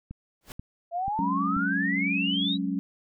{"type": "click train", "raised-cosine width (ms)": 5, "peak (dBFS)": -25, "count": 4, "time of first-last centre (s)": [0.11, 1.566], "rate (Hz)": 2.06}
{"type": "noise with exponential growth", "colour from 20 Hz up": "pink", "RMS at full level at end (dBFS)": -37, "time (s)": [0.41, 0.52], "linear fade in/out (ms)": 1, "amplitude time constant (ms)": 22}
{"type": "exponential sweep", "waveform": "sine", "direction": "up", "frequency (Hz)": [666, 3951], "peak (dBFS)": -26, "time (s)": [0.91, 2.58], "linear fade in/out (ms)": 50}
{"type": "chord", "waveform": "sine", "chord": "F# suspended second", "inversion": "none", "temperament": "equal", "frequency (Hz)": [185, 207.7, 277.2], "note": ["F#3", "G#3", "C#4"], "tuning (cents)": [0, 0, 0], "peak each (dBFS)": [-30, -32, -29], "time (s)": [1.19, 2.79], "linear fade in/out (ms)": 0}
{"effects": []}